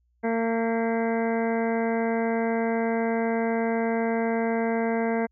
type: harmonic tone with a mistuned harmonic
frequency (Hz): 228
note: A#3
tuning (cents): -38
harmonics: 1 / 2 / 3 / 4 / 5 / 6 / 7 / 8 / 9 / 10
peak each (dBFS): -26 / -27 / -30 / -35 / -44 / -45 / -37 / -45 / -38 / -50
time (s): 0.23-5.27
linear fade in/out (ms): 20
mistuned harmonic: 8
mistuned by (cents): +61
effects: added 60 Hz sine -65 dBFS peak until 5.31 s